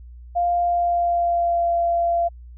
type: tone with pitch glide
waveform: sine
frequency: 698.5 to 685.3 Hz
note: F5 to F5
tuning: 0 to -33 cents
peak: -17 dBFS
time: 0.35-2.29 s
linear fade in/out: 20 ms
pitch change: -33 cents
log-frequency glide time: 0.63-1.74 s
effects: added 60 Hz sine -38 dBFS peak until 2.57 s